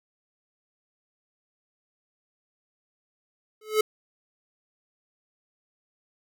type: tone with exponential growth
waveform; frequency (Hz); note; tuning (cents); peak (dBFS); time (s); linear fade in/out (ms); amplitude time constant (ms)
square; 430.5; A4; -38; -16; 3.61-3.81; 5; 43
effects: none